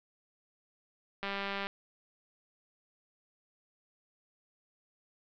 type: click train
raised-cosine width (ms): 0.3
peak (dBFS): -20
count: 88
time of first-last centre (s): 1.23-1.669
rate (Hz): 198
effects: low-pass 4000 Hz 12 dB/octave